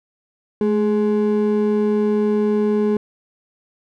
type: ring-modulated tone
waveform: triangle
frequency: 315.6 Hz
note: D#4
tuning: 25 cents sharp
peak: -10 dBFS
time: 0.61-2.97 s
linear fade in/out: 2 ms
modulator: 102 Hz
effects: none